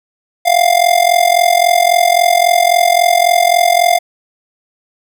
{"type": "tone with amplitude modulation", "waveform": "square", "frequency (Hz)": 701, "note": "F5", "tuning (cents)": 6, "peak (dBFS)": -5, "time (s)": [0.45, 3.99], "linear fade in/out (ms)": 20, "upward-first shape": "sine", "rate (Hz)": 43.7, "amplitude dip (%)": 85, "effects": []}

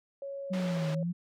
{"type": "tone with pitch glide", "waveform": "sine", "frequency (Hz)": [554.4, 550.9], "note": ["C#5", "C#5"], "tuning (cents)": [0, -11], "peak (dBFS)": -36, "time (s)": [0.22, 1.03], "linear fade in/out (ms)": 2, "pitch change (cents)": -11, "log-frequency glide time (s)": [0.38, 0.9]}
{"type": "linear two-way sweep", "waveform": "sine", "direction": "down then up", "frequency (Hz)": [191.7, 155.1, 178.9], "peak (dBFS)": -29, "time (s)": [0.5, 1.13], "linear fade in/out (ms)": 20, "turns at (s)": 0.91}
{"type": "band-pass noise", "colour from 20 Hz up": "pink", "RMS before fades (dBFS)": -43, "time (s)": [0.53, 0.95], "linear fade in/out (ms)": 5, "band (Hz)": [310, 4300], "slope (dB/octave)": 12}
{"effects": []}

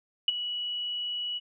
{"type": "tone with ADSR envelope", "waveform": "sine", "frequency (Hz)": 2935, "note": "F#7", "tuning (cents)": -15, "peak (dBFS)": -17, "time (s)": [0.28, 1.4], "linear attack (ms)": 3, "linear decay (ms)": 21, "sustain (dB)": -13, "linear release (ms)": 31, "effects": []}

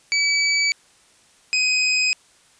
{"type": "tone pair in turn", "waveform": "25% pulse", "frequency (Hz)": [2291, 2514], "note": ["D7", "D#7"], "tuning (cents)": [-44, 17], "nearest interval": "major second", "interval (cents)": 161, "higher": "second", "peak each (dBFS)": -13, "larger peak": "neither", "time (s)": [[0.12, 0.72], [1.53, 2.13]], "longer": "neither", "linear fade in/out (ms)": 0, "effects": ["white hiss -55 dBFS RMS until 2.59 s", "resampled to 22050 Hz"]}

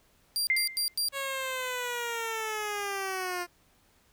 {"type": "tone bursts", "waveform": "sawtooth", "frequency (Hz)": 4749, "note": "D8", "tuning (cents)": 18, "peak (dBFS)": -24, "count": 4, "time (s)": [0.36, 1.085], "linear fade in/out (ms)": 0, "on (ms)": 110, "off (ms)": 95}
{"type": "tone with exponential decay", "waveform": "sine", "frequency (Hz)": 2093, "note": "C7", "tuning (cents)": 0, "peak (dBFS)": -20, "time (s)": [0.5, 0.94], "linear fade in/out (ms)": 1, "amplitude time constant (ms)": 94}
{"type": "linear sweep", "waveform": "10% pulse", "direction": "down", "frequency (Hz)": [554.4, 349.2], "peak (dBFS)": -23, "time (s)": [1.12, 3.47], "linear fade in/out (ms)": 50}
{"effects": ["pink hiss -65 dBFS RMS until 4.12 s"]}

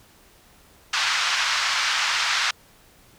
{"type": "band-pass noise", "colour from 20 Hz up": "pink", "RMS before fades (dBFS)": -23, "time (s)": [0.93, 2.51], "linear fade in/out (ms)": 5, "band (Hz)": [1100, 5800], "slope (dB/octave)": 24, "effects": ["pink hiss -54 dBFS RMS until 3.18 s"]}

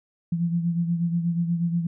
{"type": "beating tone pair", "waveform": "sine", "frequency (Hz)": [169.4, 177.7], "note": ["E3", "F3"], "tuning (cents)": [48, 30], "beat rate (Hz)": 8.3, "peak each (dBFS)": [-22, -30], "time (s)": [0.32, 1.87], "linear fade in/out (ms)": 5, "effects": []}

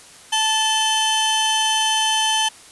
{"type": "tone pair together", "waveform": "sawtooth", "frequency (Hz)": [875, 3072], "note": ["A5", "G7"], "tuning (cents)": [-10, -36], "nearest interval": "octave + minor seventh", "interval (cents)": 2174, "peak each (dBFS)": [-16, -16], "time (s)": [0.32, 2.49], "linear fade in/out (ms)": 10, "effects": ["white hiss -44 dBFS RMS until 2.71 s", "resampled to 24000 Hz"]}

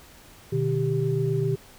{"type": "tone cluster", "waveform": "sine", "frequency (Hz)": [124.1, 151.7, 392.2], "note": ["B2", "D#3", "G4"], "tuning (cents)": [9, -44, 1], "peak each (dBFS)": -26, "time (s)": [0.52, 1.56], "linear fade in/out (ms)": 10, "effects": ["pink hiss -50 dBFS RMS until 1.78 s"]}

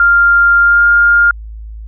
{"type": "tone with pitch glide", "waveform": "sine", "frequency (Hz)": [1396.9, 1409.1], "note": ["F6", "F6"], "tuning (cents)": [0, 15], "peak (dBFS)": -5, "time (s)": [0, 1.31], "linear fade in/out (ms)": 2, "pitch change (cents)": 15, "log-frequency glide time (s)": [0.61, 0.85], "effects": ["added 54 Hz sine -25 dBFS peak until 1.87 s"]}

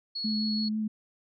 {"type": "tone", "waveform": "sine", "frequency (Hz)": 4353, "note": "C#8", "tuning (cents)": -32, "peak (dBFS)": -31, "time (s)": [0.15, 0.69], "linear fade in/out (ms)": 10}
{"type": "tone with vibrato", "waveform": "sine", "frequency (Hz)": 215.8, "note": "A3", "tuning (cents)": -33, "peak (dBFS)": -27, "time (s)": [0.24, 0.88], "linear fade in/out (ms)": 10, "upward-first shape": "sine", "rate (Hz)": 6, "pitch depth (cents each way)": 15}
{"effects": []}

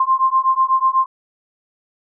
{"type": "beating tone pair", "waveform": "sine", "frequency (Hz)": [1049, 1057.1], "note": ["C6", "C6"], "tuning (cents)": [4, 17], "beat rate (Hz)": 8.1, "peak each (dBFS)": -16, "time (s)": [0, 1.06], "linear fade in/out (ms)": 5, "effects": []}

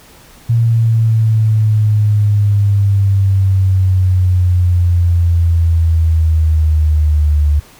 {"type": "exponential sweep", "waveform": "sine", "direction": "down", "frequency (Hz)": [116.54, 73.5], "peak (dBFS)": -8, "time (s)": [0.49, 7.6], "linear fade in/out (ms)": 10, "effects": ["pink hiss -42 dBFS RMS until 7.79 s"]}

